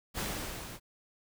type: noise with level ramp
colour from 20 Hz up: pink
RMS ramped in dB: -33 to -46 dBFS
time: 0.14-0.8 s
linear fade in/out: 50 ms
effects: none